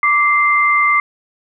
sine tone pair together, 1169 / 2085 Hz, D6 / C7, -8 / -7 cents, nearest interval minor seventh, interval 1001 cents, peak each -13 dBFS, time 0.03-1 s, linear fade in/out 2 ms, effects none

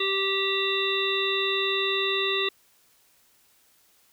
harmonic tone with a mistuned harmonic, 390 Hz, G4, 9 cents flat, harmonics 1 / 3 / 5 / 7 / 9 / 10, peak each -28 / -33 / -32 / -30 / -29 / -32 dBFS, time 0-2.49 s, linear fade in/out 5 ms, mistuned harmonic 9, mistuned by +39 cents, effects white hiss -62 dBFS RMS until 4.12 s

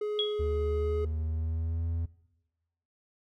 triangle tone, 420.4 Hz, G#4, 21 cents sharp, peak -27 dBFS, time 0.01-1.05 s, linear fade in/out 5 ms
sine tone with exponential decay, 3322 Hz, G#7, in tune, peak -24 dBFS, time 0.19-0.45 s, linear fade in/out 1 ms, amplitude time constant 55 ms
triangle tone with pitch glide, 75.1 to 83.33 Hz, D2 to E2, +39 to +19 cents, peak -27 dBFS, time 0.39-2.06 s, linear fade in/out 10 ms, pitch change +180 cents, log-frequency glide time 0.7-1.86 s
effects noise-tail reverb RT60 1.0 s tail -20 dB re dry

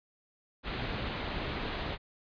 pink low-pass noise, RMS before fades -36 dBFS, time 0.63-1.98 s, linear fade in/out 50 ms, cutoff 4200 Hz, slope 48 dB/octave, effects resampled to 11025 Hz

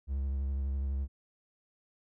triangle tone with vibrato, 68.2 Hz, C#2, 28 cents flat, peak -28 dBFS, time 0.07-1.08 s, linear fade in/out 50 ms, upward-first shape triangle, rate 12 Hz, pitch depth 47 cents each way, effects none

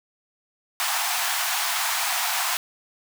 pink high-pass noise, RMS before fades -25 dBFS, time 0.8-2.57 s, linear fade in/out 0 ms, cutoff 690 Hz, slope 96 dB/octave, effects none

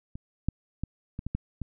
clicks, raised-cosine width 5 ms, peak -26 / -13 / -18 / -22 / -20 / -16 / -21 dBFS, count 7, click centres 0.155 / 0.486 / 0.836 / 1.191 / 1.266 / 1.35 / 1.617 s, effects none

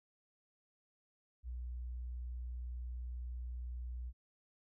sine tone, 61 Hz, B1, 21 cents flat, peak -40 dBFS, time 1.43-4.13 s, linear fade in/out 50 ms, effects none

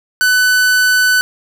45% pulse tone, 1500 Hz, F#6, 23 cents sharp, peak -9 dBFS, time 0.21-1.21 s, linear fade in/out 0 ms, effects none

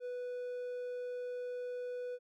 triangle tone, 493.9 Hz, B4, in tune, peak -36 dBFS, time 0-2.19 s, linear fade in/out 50 ms, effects none

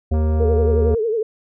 harmonic tone, 77.78 Hz, D#2, in tune, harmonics 1 / 3 / 5 / 7 / 9, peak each -15 / -25 / -29 / -32 / -34 dBFS, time 0.11-0.95 s, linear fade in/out 10 ms
click train, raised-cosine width 1 ms, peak -24 dBFS, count 190, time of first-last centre 0.14-0.948 s, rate 234 Hz
sine tone with vibrato, 445.6 Hz, A4, 22 cents sharp, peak -17 dBFS, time 0.4-1.23 s, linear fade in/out 5 ms, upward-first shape triangle, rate 11 Hz, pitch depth 120 cents each way
effects none

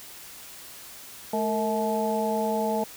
harmonic tone with a mistuned harmonic, 215.6 Hz, A3, 35 cents flat, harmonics 1 / 2 / 3 / 4, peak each -29 / -29 / -29 / -29 dBFS, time 1.33-2.84 s, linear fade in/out 5 ms, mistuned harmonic 2, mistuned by +93 cents, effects white hiss -44 dBFS RMS until 2.96 s

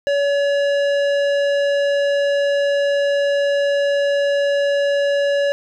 sine tone with tanh clipping, 567 Hz, C#5, 39 cents sharp, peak -17 dBFS, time 0.07-5.52 s, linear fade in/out 0 ms, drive 15 dB, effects none

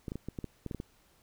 clicks, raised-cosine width 3 ms, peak -24 dBFS, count 10, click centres 0.082 / 0.119 / 0.156 / 0.286 / 0.388 / 0.443 / 0.663 / 0.712 / 0.747 / 0.801 s, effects pink hiss -66 dBFS RMS until 1.22 s

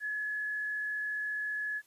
sine tone with frequency modulation, 1700 Hz, G#6, 40 cents sharp, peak -32 dBFS, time 0-1.82 s, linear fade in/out 50 ms, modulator 45.4 Hz, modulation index 0.39, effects white hiss -66 dBFS RMS until 1.86 s + resampled to 32000 Hz

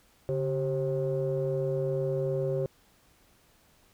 sine tone cluster, 141.3 / 387.5 / 535 Hz, C#3 / G4 / C5, +34 / -20 / +38 cents, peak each -30 dBFS, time 0.29-2.66 s, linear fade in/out 0 ms, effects tanh soft clip ceiling -20 dBFS + pink hiss -63 dBFS RMS until 3.93 s

